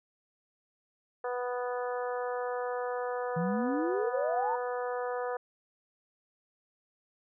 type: harmonic tone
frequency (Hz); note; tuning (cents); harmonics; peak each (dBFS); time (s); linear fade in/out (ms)
246.9; B3; 0; 2 / 3 / 4 / 5 / 6 / 7; -33 / -38 / -41 / -42 / -45 / -47; 1.24-5.37; 5
type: exponential sweep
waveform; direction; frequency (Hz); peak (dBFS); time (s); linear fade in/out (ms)
sine; up; 159.2 to 962; -29; 3.36-4.56; 10
effects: none